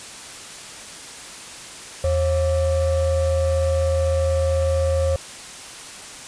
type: ring-modulated tone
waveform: triangle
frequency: 311.1 Hz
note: D#4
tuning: in tune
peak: -12 dBFS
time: 2.04-5.16 s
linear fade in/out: 2 ms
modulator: 229 Hz
effects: white hiss -37 dBFS RMS until 6.27 s + resampled to 22050 Hz